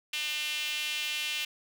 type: tone with high-pass filter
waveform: sawtooth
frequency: 300.9 Hz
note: D4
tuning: 42 cents sharp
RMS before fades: -33 dBFS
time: 0.13-1.45 s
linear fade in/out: 5 ms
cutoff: 2800 Hz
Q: 3.8
effects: none